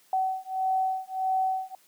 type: beating tone pair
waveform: sine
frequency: 756 / 757.6 Hz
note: F#5 / F#5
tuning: +37 / +41 cents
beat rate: 1.6 Hz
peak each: -28 dBFS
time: 0.13-1.75 s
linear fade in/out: 2 ms
effects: white hiss -61 dBFS RMS until 1.87 s + high-pass 150 Hz 12 dB/octave